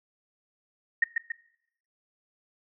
sine tone with echo, 1855 Hz, A#6, 9 cents flat, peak -18 dBFS, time 1.02-1.04 s, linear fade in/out 5 ms, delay 140 ms, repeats 2, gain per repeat -5 dB, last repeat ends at 1.32 s, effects noise-tail reverb RT60 0.7 s tail -18 dB re dry

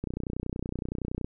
click train, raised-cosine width 3 ms, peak -19 dBFS, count 38, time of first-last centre 0.04-1.245 s, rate 30.7 Hz, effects none

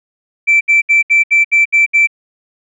sine tone bursts, 2334 Hz, D7, 11 cents flat, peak -5 dBFS, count 8, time 0.47-2.073 s, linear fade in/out 20 ms, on 140 ms, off 69 ms, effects tanh soft clip ceiling -3 dBFS

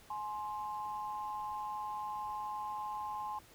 sine tone pair together, 842.9 / 1051 Hz, G#5 / C6, +25 / +7 cents, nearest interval major third, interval 382 cents, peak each -39 / -40 dBFS, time 0.1-3.39 s, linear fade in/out 5 ms, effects tanh soft clip ceiling -29 dBFS + pink hiss -60 dBFS RMS until 3.54 s

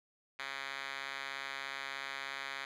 5% pulse tone with band-pass filter, 136.8 Hz, C#3, 23 cents flat, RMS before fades -42 dBFS, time 0.39-2.65 s, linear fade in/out 2 ms, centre 2500 Hz, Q 2.9, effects none

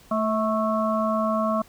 harmonic tone with a mistuned harmonic, 220 Hz, A3, in tune, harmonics 1 / 3 / 5 / 6, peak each -25 / -25 / -26 / -33 dBFS, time 0.11-1.62 s, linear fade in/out 5 ms, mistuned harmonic 3, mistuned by -30 cents, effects pink hiss -53 dBFS RMS until 1.68 s

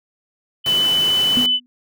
sine tone, 3002 Hz, F#7, 24 cents sharp, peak -14 dBFS, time 0.64-1.6 s, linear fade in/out 50 ms
pink high-pass noise, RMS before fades -29 dBFS, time 0.66-1.46 s, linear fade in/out 0 ms, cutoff 130 Hz, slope 12 dB/octave
sine tone with exponential decay, 246.9 Hz, B3, in tune, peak -15 dBFS, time 1.37-1.66 s, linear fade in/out 0 ms, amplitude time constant 62 ms
effects none

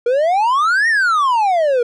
triangle exponential two-way sweep, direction up then down, 465.2 to 1890 to 465.2 Hz, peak -10 dBFS, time 0.06-1.83 s, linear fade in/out 5 ms, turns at 0.88 s, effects resampled to 24000 Hz

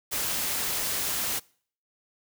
white noise, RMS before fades -29 dBFS, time 0.11-1.4 s, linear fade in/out 20 ms, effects noise-tail reverb RT60 0.5 s tail -24 dB re dry

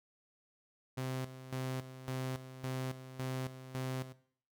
sawtooth tone with tremolo, 130 Hz, C3, 11 cents flat, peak -32 dBFS, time 0.97-4.13 s, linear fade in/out 10 ms, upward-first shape square, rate 1.8 Hz, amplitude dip 75%, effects noise-tail reverb RT60 0.6 s tail -18 dB re dry

